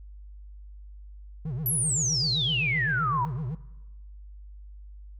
triangle tone with vibrato, 138.59 Hz, C#3, in tune, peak -27 dBFS, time 1.45-3.55 s, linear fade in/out 5 ms, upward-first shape sine, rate 7.8 Hz, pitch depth 280 cents each way
sine exponential sweep, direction down, 11950 to 932.3 Hz, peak -24 dBFS, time 1.66-3.25 s, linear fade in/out 0 ms
effects noise-tail reverb RT60 1.0 s tail -19 dB re dry + added 50 Hz sine -42 dBFS peak until 5.19 s

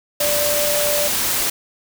sine tone in noise, 587.3 Hz, D5, in tune, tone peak -20 dBFS, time 0.2-1.08 s, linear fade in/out 5 ms, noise white, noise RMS -20 dBFS, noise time 0.2-1.5 s, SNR -3 dB, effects none

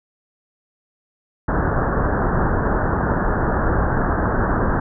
pink low-pass noise, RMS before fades -19 dBFS, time 1.48-4.8 s, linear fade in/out 5 ms, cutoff 1700 Hz, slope 96 dB/octave, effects none

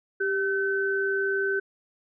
sine tone pair together, 393.1 / 1525.9 Hz, G4 / G6, +5 / -47 cents, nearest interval octave + major seventh, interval 2348 cents, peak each -26 dBFS, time 0.2-1.6 s, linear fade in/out 10 ms, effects none

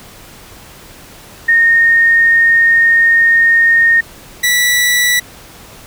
sine / sawtooth tone pair in turn, 1843 / 1957.3 Hz, A#6 / B6, -20 / -16 cents, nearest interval minor second, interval 104 cents, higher second, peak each -6 dBFS, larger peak neither, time 1.48-4.01 / 4.43-5.2 s, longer first, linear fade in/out 10 ms, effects pink hiss -37 dBFS RMS until 5.86 s

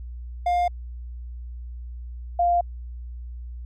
triangle / sine tone pair in turn, 706 / 697.5 Hz, F5 / F5, +19 / -2 cents, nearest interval unison, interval 21 cents, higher first, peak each -17 dBFS, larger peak neither, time 0.46-0.68 / 2.39-2.61 s, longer neither, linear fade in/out 5 ms, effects added 60 Hz sine -33 dBFS peak until 3.65 s

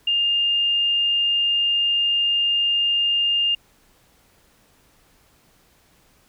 sine tone, 2813 Hz, F7, 12 cents sharp, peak -17 dBFS, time 0.07-3.55 s, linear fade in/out 5 ms, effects pink hiss -58 dBFS RMS until 6.28 s

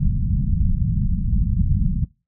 pink low-pass noise, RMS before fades -19 dBFS, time 0-2.05 s, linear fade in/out 10 ms, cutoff 200 Hz, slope 48 dB/octave, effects noise-tail reverb RT60 0.3 s tail -23 dB re dry

